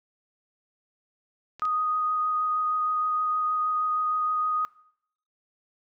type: clicks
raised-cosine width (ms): 0.2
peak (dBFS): -26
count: 2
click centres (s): 1.596 / 1.653
type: tone with vibrato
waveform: sine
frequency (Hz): 1244.5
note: D#6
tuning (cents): 0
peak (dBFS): -23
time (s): 1.62-4.65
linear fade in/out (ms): 0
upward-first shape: sine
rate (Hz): 6.4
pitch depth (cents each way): 9
effects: noise-tail reverb RT60 0.7 s tail -22 dB re dry